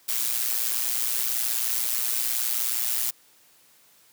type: noise with amplitude modulation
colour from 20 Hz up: blue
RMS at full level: -23 dBFS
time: 0.08-3.11 s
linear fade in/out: 10 ms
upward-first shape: sine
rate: 119 Hz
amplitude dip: 70%
effects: white hiss -58 dBFS RMS until 4.12 s + high-pass 100 Hz 12 dB/octave